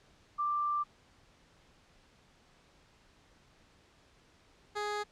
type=tone pair in turn; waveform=sine / 15% pulse; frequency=1180 / 416.3 Hz; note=D6 / G#4; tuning=+8 / +4 cents; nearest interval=octave + tritone; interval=1804 cents; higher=first; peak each=-29 / -27 dBFS; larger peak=second; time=0.38-0.84 / 4.75-5.04 s; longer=first; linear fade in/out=20 ms; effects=pink hiss -64 dBFS RMS until 5.11 s + low-pass 6000 Hz 12 dB/octave